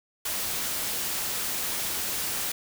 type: noise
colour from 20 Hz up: white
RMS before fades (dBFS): -30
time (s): 0.25-2.52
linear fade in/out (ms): 5
effects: none